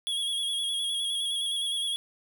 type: tone with vibrato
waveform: square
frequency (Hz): 3322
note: G#7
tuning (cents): 0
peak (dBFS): -28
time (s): 0.07-1.96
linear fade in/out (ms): 0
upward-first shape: square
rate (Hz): 9.7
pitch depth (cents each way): 30
effects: none